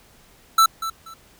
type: tone with echo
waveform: square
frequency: 1327 Hz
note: E6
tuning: 11 cents sharp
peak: -12 dBFS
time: 0.58-0.66 s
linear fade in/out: 5 ms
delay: 240 ms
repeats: 2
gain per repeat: -13 dB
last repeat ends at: 1.14 s
effects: pink hiss -53 dBFS RMS until 1.39 s